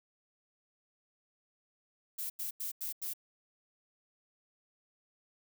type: noise bursts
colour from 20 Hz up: violet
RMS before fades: -38 dBFS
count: 5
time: 2.18-3.136 s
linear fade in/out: 10 ms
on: 120 ms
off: 89 ms
effects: none